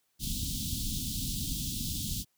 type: band-stop noise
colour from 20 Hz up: pink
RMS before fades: -34 dBFS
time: 0.19-2.25 s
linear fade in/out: 50 ms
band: 280 to 3200 Hz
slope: 48 dB/octave
effects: white hiss -75 dBFS RMS until 2.37 s